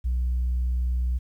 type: tone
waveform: sine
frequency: 61.74 Hz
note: B1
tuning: in tune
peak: -20 dBFS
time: 0.04-1.19 s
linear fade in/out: 20 ms
effects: tanh soft clip ceiling -20 dBFS + 10-bit